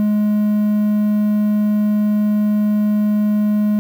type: tone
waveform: triangle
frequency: 209.8 Hz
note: G#3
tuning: 18 cents sharp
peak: -11 dBFS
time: 0-3.79 s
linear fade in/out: 0 ms
effects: 7-bit